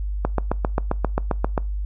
click train, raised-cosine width 1 ms, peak -6 dBFS, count 11, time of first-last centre 0.25-1.578 s, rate 7.53 Hz, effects noise-tail reverb RT60 0.3 s tail -24 dB re dry + added 50 Hz sine -23 dBFS peak until 1.85 s

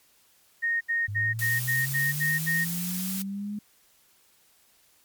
sine tone bursts, 1854 Hz, A#6, 10 cents flat, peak -23 dBFS, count 8, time 0.62-2.651 s, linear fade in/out 20 ms, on 190 ms, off 73 ms
sine linear sweep, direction up, 100.1 to 210 Hz, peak -30 dBFS, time 1.08-3.59 s, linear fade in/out 5 ms
blue noise, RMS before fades -33 dBFS, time 1.39-3.22 s, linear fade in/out 0 ms
effects white hiss -62 dBFS RMS until 5.04 s + MP3 96 kbps

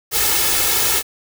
white noise with comb filter, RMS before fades -17 dBFS, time 0.11-1.03 s, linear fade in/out 50 ms, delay 2.3 ms, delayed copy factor +0.75, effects none

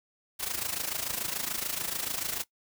white noise with amplitude modulation, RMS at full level -30 dBFS, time 0.39-2.44 s, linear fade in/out 20 ms, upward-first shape sine, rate 26.9 Hz, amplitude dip 75%, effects noise-tail reverb RT60 0.1 s tail -20 dB re dry

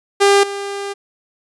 sawtooth tone with level steps, 400 Hz, G4, 35 cents sharp, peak -5 / -19 dBFS, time 0.2-0.94 s, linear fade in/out 20 ms, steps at 0.43 s, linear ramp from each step 5 ms, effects resampled to 24000 Hz

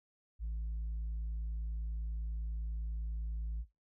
sine tone, 55 Hz, A1, in tune, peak -33 dBFS, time 0.39-3.65 s, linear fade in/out 50 ms, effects noise-tail reverb RT60 0.2 s tail -17 dB re dry + tanh soft clip ceiling -34 dBFS

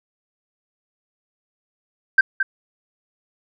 sine tone with echo, 1568 Hz, G6, in tune, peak -7 dBFS, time 2.18-2.21 s, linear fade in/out 5 ms, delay 220 ms, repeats 1, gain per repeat -9 dB, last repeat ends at 2.43 s, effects tanh soft clip ceiling -4 dBFS

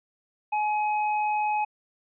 triangle tone with hard clipping, 845 Hz, G#5, 30 cents sharp, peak -25 dBFS, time 0.52-1.65 s, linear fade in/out 10 ms, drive 14 dB, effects resampled to 8000 Hz

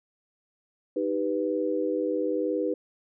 sine chord, Eb augmented, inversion none, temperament equal, 311.1 / 392 / 493.9 Hz, Eb4 / G4 / B4, 0 / 0 / 0 cents, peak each -29 / -30 / -28 dBFS, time 0.96-2.74 s, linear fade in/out 5 ms, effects none

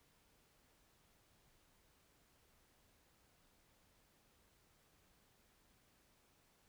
silence, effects pink hiss -73 dBFS RMS until 6.68 s

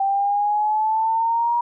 sine exponential sweep, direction up, 780 to 956 Hz, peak -17 dBFS, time 0-1.61 s, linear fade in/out 5 ms, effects none

